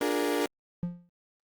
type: chord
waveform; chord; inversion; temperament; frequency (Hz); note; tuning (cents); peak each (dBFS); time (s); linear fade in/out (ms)
35% pulse; Bb dominant seventh; first; equal with one note detuned; 293.7 / 353.7 / 415.3 / 466.2; D4 / F4 / Ab4 / Bb4; 0 / +22 / 0 / 0; -28 / -31 / -30 / -29; 0.01-0.46; 2
type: tone with exponential decay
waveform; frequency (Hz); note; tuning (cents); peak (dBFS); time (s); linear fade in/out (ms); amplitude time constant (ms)
triangle; 174.61; F3; 0; -23; 0.83-1.09; 0; 56
effects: Opus 32 kbps